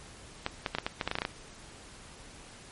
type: clicks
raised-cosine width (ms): 0.3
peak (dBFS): -13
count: 12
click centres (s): 0.464 / 0.662 / 0.75 / 0.785 / 0.865 / 1.012 / 1.076 / 1.114 / 1.154 / 1.186 / 1.219 / 1.251
effects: pink hiss -50 dBFS RMS until 2.71 s + MP3 48 kbps